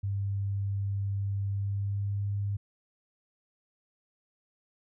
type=tone with pitch glide; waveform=sine; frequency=99.3 to 100.86 Hz; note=G2 to G2; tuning=+23 to +50 cents; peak=-28 dBFS; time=0.03-2.57 s; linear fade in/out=10 ms; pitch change=+27 cents; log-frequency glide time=1.47-2.27 s; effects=none